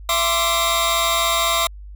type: tone cluster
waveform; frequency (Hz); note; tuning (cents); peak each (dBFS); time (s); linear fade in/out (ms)
sawtooth; 670 / 1045 / 1169 / 3749; E5 / C6 / D6 / A#7; +28 / -2 / -8 / +9; -19; 0.09-1.67; 2
effects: added 50 Hz sine -34 dBFS peak until 1.95 s